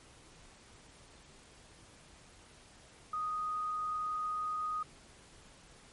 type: tone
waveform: sine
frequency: 1244.5 Hz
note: D#6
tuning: in tune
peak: -33 dBFS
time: 3.13-4.83 s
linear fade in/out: 5 ms
effects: pink hiss -58 dBFS RMS until 5.92 s + MP3 48 kbps